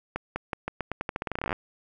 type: accelerating click train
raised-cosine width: 0.5 ms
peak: -14 dBFS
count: 22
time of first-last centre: 0.16-1.528 s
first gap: 200 ms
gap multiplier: 0.86
effects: none